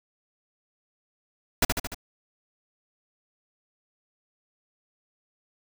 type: noise with echo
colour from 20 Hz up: pink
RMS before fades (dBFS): -20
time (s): 1.62-1.65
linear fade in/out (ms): 5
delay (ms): 74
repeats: 4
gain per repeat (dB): -4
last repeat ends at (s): 1.946
effects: none